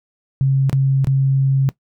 sine tone with dropouts, 135.3 Hz, C#3, 42 cents flat, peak -12 dBFS, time 0.41-1.69 s, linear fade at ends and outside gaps 0 ms, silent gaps 0.696-0.729 / 1.045-1.071 s, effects noise-tail reverb RT60 0.1 s tail -18 dB re dry

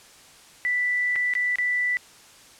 sine tone with dropouts, 1975.5 Hz, B6, in tune, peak -21 dBFS, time 0.65-1.97 s, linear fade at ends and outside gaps 0 ms, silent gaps 1.157-1.161 / 1.337-1.352 / 1.557-1.585 s, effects white hiss -50 dBFS RMS until 2.59 s + low-pass 9000 Hz 12 dB/octave

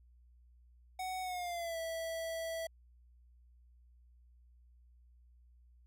square tone with pitch glide, 745 to 656.1 Hz, F#5 to E5, +12 to -8 cents, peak -38 dBFS, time 0.99-2.67 s, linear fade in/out 5 ms, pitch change -220 cents, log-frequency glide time 1.22-1.78 s, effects added 60 Hz sine -60 dBFS peak until 5.86 s

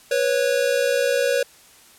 square tone pair together, 490 / 550 Hz, B4 / C#5, -14 / -14 cents, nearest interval major second, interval 200 cents, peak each -22 / -21 dBFS, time 0.11-1.43 s, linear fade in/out 5 ms, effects white hiss -50 dBFS RMS until 1.98 s + low-pass 12000 Hz 12 dB/octave

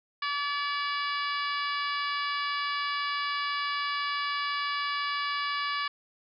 harmonic tone with a mistuned harmonic, 574 Hz, D5, 40 cents flat, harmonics 2 / 3 / 4 / 5 / 6 / 7 / 8 / 9, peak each -31 / -35 / -37 / -39 / -41 / -42 / -43 / -44 dBFS, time 0.22-5.88 s, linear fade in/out 5 ms, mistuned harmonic 9, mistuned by -71 cents, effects none

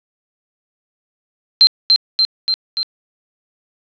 sine tone with echo, 4134 Hz, C8, 22 cents flat, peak -4 dBFS, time 1.61-1.67 s, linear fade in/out 0 ms, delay 290 ms, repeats 4, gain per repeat -3 dB, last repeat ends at 2.83 s, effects resampled to 11025 Hz + 7-bit

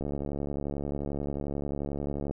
click train, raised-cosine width 2 ms, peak -20 dBFS, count 165, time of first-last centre 0.01-2.31 s, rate 71.3 Hz, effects none

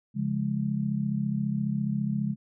sine chord, Db major, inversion none, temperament just, 138.59 / 173.24 / 207.9 Hz, Db3 / F3 / Ab3, 0 / -14 / +2 cents, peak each -30 / -33 / -28 dBFS, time 0.14-2.36 s, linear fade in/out 50 ms, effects none

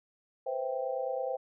sine chord, C major seventh, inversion third, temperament equal, 493.9 / 523.3 / 659.3 / 784 Hz, B4 / C5 / E5 / G5, 0 / 0 / 0 / 0 cents, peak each -39 / -33 / -39 / -38 dBFS, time 0.46-1.37 s, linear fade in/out 10 ms, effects none

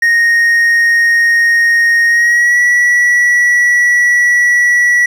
triangle tone with pitch glide, 1862 to 1942.2 Hz, A#6 to B6, -2 to -29 cents, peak -5 dBFS, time 0.02-5.06 s, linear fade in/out 5 ms, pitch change +73 cents, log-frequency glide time 2.07-2.59 s, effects none

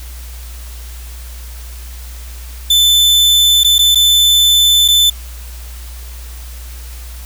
40% pulse tone with dropouts, 3520 Hz, A7, in tune, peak -6 dBFS, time 2.7-5.1 s, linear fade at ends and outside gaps 5 ms, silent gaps 3.635-3.645 / 3.783-3.79 / 3.948-3.955 / 4.88-4.884 s, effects added 60 Hz sine -27 dBFS peak until 7.25 s + white hiss -37 dBFS RMS until 7.25 s

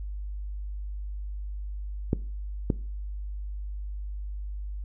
clicks, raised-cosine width 3 ms, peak -10 dBFS, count 2, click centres 2.131 / 2.702 s, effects noise-tail reverb RT60 0.4 s tail -20 dB re dry + added 50 Hz sine -32 dBFS peak until 4.84 s

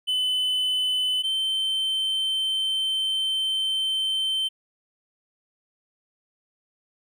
triangle tone pair in turn, 3019 / 3099 Hz, F#7 / G7, +34 / -21 cents, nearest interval unison, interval 45 cents, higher second, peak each -20 / -21 dBFS, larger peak first, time 0.07-1.23 / 1.23-4.49 s, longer second, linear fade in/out 20 ms, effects none

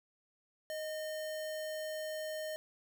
sine tone with sample-and-hold, 622.3 Hz, D#5, in tune, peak -37 dBFS, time 0.7-2.56 s, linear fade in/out 0 ms, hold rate 2450 Hz, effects none

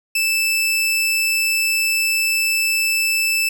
sawtooth tone, 2637 Hz, E7, in tune, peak -13 dBFS, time 0.15-3.49 s, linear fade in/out 5 ms, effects none

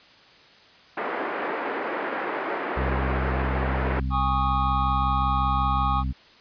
pink band-pass noise, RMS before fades -29 dBFS, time 0.97-4 s, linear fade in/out 5 ms, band 310 to 2000 Hz, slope 24 dB/octave
harmonic tone, 65.41 Hz, C2, in tune, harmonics 1 / 2 / 3 / 4, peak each -25 / -31 / -35 / -37 dBFS, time 2.76-6.13 s, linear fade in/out 20 ms
triangle chord, Ab suspended fourth, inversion none, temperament equal with one note detuned, 815.4 / 1108.7 / 1244.5 Hz, Ab5 / Db6 / Eb6, -32 / 0 / 0 cents, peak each -25 dBFS, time 4.1-6.04 s, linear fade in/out 50 ms
effects white hiss -52 dBFS RMS until 6.4 s + resampled to 11025 Hz

